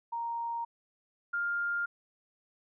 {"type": "tone pair in turn", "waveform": "sine", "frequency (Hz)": [932.3, 1403.3], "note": ["A#5", "F6"], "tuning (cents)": [0, 8], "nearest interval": "perfect fifth", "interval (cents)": 708, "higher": "second", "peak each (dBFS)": [-32, -29], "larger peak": "second", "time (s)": [[0.12, 0.65], [1.33, 1.86]], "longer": "neither", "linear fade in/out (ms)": 10, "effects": []}